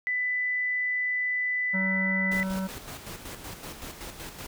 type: tone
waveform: sine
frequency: 1994 Hz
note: B6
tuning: 16 cents sharp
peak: -25 dBFS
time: 0.07-2.43 s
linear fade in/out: 0 ms
type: harmonic tone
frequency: 190 Hz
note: F#3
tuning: 46 cents sharp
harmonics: 1 / 3 / 5 / 7 / 8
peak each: -28 / -38 / -42 / -45 / -46 dBFS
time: 1.73-2.68 s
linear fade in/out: 20 ms
type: noise with tremolo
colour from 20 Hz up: pink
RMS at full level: -39 dBFS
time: 2.31-4.47 s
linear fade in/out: 10 ms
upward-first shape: square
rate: 5.3 Hz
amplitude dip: 50%
effects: none